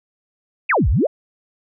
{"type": "exponential two-way sweep", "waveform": "sine", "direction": "down then up", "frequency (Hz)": [2794, 49, 694], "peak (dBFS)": -13, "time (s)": [0.69, 1.07], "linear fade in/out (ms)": 10, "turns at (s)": 0.89, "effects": []}